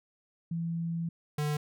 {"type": "tone pair in turn", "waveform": ["sine", "square"], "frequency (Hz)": [167.2, 148.96], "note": ["E3", "D3"], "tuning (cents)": [25, 25], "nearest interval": "major second", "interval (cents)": 200, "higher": "first", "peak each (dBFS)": [-30, -29], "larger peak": "second", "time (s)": [[0.51, 1.09], [1.38, 1.57]], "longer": "first", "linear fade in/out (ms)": 5, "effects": []}